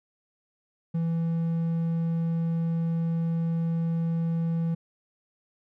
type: tone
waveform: triangle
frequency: 165.8 Hz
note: E3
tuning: 10 cents sharp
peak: -22 dBFS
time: 0.94-4.75 s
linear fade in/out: 10 ms
effects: none